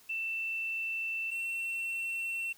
sine / triangle tone pair in turn, 2672 / 2705 Hz, E7 / E7, +23 / +44 cents, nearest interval unison, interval 21 cents, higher second, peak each -32 / -31 dBFS, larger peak second, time 0.09-1.31 / 1.31-2.53 s, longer neither, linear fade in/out 10 ms, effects white hiss -60 dBFS RMS until 2.57 s

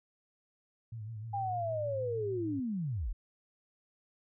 sine tone with vibrato, 110 Hz, A2, in tune, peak -39 dBFS, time 0.92-2.6 s, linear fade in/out 5 ms, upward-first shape triangle, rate 6.5 Hz, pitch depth 100 cents each way
sine linear sweep, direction down, 813 to 30.87 Hz, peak -32 dBFS, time 1.33-3.13 s, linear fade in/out 10 ms
effects none

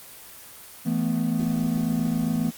triangle chord, E suspended fourth, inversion none, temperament just, 164.81 / 219.8 / 247.2 Hz, E3 / A3 / B3, 0 / -2 / +2 cents, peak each -25 / -24 / -24 dBFS, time 0.85-2.51 s, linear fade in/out 20 ms, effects white hiss -44 dBFS RMS until 2.57 s + Opus 24 kbps

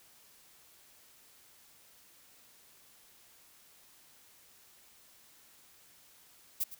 violet noise with echo, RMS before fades -31 dBFS, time 6.6-6.64 s, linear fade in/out 10 ms, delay 110 ms, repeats 1, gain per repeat -14 dB, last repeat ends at 6.75 s, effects white hiss -61 dBFS RMS until 6.79 s

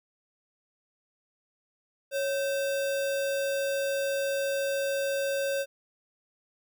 sine tone with sample-and-hold, 553 Hz, C#5, 4 cents flat, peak -26 dBFS, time 2.11-5.66 s, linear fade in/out 50 ms, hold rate 2100 Hz, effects none

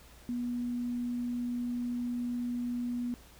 sine tone, 242.6 Hz, B3, 31 cents flat, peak -31 dBFS, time 0.29-3.14 s, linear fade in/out 0 ms, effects added 60 Hz sine -57 dBFS peak until 3.39 s + pink hiss -57 dBFS RMS until 3.39 s

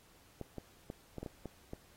clicks, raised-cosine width 2 ms, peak -28 dBFS, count 8, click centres 0.413 / 0.583 / 0.901 / 1.183 / 1.23 / 1.262 / 1.457 / 1.734 s, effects pink hiss -64 dBFS RMS until 1.96 s + AAC 48 kbps

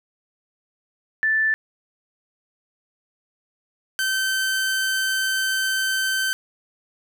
sine / sawtooth tone pair in turn, 1760 / 1543.9 Hz, A6 / G6, 0 / -27 cents, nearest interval major second, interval 227 cents, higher first, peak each -17 dBFS, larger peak neither, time 1.23-1.54 / 3.99-6.33 s, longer second, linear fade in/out 0 ms, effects none

